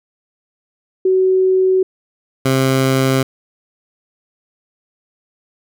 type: tone pair in turn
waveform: sine / 15% pulse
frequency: 375.3 / 132.69 Hz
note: F#4 / C3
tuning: +25 / +25 cents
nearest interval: octave + tritone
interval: 1800 cents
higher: first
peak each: -10 / -6 dBFS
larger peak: second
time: 1.05-1.83 / 2.45-3.23 s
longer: neither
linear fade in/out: 5 ms
effects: none